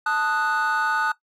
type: chord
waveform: triangle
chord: D# diminished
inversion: second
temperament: equal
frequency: 880 / 1244.5 / 1480 Hz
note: A5 / D#6 / F#6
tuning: 0 / 0 / 0 cents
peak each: -23 / -23 / -20 dBFS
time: 0.06-1.12 s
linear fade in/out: 5 ms
effects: noise-tail reverb RT60 0.1 s tail -17 dB re dry + tanh soft clip ceiling -13 dBFS

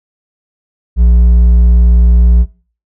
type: tone with hard clipping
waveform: sine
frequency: 59 Hz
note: A#1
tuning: 22 cents sharp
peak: -5 dBFS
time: 0.96-2.46 s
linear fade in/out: 50 ms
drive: 4 dB
effects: noise-tail reverb RT60 0.4 s tail -20 dB re dry

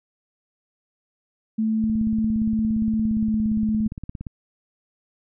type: tone with pitch glide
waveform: sine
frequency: 220 to 216.7 Hz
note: A3 to A3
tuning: 0 to -26 cents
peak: -19 dBFS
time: 1.58-3.88 s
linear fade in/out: 10 ms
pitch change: -26 cents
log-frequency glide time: 2.99-3.45 s
type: click train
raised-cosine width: 5 ms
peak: -20 dBFS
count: 43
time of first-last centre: 1.84-4.268 s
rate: 17.3 Hz
effects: none

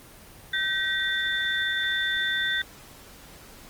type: tone cluster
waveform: sine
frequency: 1548 / 1905 / 3548 Hz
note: G6 / A#6 / A7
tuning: -22 / +37 / +14 cents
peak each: -28 dBFS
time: 0.53-2.62 s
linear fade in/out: 5 ms
effects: pink hiss -48 dBFS RMS until 3.69 s + Opus 24 kbps

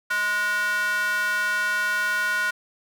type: tone with high-pass filter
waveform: square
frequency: 207.7 Hz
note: G#3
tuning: in tune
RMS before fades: -24 dBFS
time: 0.1-2.51 s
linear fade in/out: 10 ms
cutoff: 1400 Hz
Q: 6
effects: none

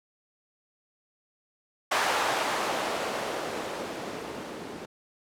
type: noise with low-pass filter sweep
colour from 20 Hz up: violet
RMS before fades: -31 dBFS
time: 1.91-4.86 s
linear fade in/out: 10 ms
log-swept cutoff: 900 to 280 Hz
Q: 1
effects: none

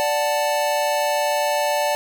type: chord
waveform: square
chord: D major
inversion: none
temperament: equal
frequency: 587.3 / 740 / 880 Hz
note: D5 / F#5 / A5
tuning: 0 / 0 / 0 cents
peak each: -22 / -27 / -24 dBFS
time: 0-1.95 s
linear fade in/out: 0 ms
effects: none

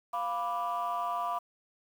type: chord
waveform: sine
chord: B diminished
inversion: second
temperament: equal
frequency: 698.5 / 987.8 / 1174.7 Hz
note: F5 / B5 / D6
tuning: 0 / 0 / 0 cents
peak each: -33 dBFS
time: 0.13-1.39 s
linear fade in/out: 10 ms
effects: tanh soft clip ceiling -25 dBFS + 9-bit

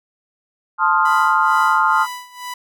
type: chord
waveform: sine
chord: F dominant seventh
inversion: first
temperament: equal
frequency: 880 / 1046.5 / 1244.5 / 1396.9 Hz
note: A5 / C6 / Eb6 / F6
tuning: 0 / 0 / 0 / 0 cents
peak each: -18 dBFS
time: 0.78-2.07 s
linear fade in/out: 50 ms
type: tone with tremolo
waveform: sawtooth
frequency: 990 Hz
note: B5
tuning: 4 cents sharp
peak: -22 dBFS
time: 1.05-2.54 s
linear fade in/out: 5 ms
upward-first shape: sine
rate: 2.2 Hz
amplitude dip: 85%
effects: none

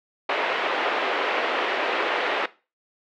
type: band-pass noise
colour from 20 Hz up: pink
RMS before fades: -25 dBFS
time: 0.29-2.46 s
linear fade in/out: 5 ms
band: 400 to 3000 Hz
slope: 24 dB/octave
effects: noise-tail reverb RT60 0.3 s tail -18 dB re dry

